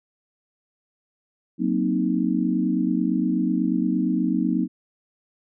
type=chord; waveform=sine; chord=C half-diminished seventh; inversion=second; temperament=equal; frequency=185 / 233.1 / 261.6 / 311.1 Hz; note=Gb3 / Bb3 / C4 / Eb4; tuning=0 / 0 / 0 / 0 cents; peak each=-25 dBFS; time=1.58-4.68 s; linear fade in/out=50 ms; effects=none